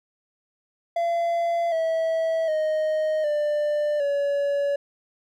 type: tone with pitch steps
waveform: triangle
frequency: 681 / 650.6 / 621.6 / 593.9 / 567.4 Hz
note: F5 / E5 / D#5 / D5 / C#5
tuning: -44 / -23 / -2 / +19 / +40 cents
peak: -19 dBFS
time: 0.96-4.76 s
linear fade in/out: 5 ms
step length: 760 ms
effects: none